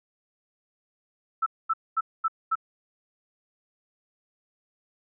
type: tone bursts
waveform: sine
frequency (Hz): 1319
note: E6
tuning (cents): +1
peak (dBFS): -21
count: 5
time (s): 1.42-2.555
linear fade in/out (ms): 10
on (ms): 43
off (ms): 230
effects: none